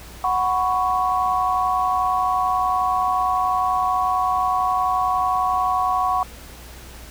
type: chord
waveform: sine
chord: F# suspended fourth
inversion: none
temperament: equal with one note detuned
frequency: 740 / 997.5 / 1108.7 Hz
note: F#5 / B5 / C#6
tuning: 0 / +17 / 0 cents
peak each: -21 / -25 / -21 dBFS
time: 0.24-6.23 s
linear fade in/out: 2 ms
effects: added 60 Hz sine -40 dBFS peak until 7.1 s + pink hiss -42 dBFS RMS until 7.1 s